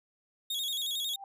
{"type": "tone with vibrato", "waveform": "40% pulse", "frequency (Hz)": 3520, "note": "A7", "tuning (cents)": 0, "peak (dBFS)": -30, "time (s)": [0.5, 1.16], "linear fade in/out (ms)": 5, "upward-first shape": "square", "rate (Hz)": 11, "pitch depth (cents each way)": 86}
{"type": "tone with exponential growth", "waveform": "sine", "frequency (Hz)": 789, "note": "G5", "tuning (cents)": 11, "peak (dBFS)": -38, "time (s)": [1.08, 1.24], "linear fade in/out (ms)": 2, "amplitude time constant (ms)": 34}
{"effects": []}